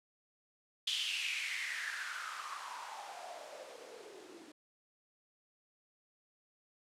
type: noise with band-pass filter sweep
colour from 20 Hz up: blue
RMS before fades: -42 dBFS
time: 0.87-4.52 s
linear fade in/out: 5 ms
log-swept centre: 3300 to 310 Hz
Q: 6.1
effects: low-pass 9000 Hz 12 dB/octave